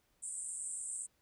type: band-pass noise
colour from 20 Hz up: white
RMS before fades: -42 dBFS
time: 0.22-1.07 s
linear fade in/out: 20 ms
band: 7800 to 9000 Hz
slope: 96 dB/octave
effects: pink hiss -75 dBFS RMS until 1.21 s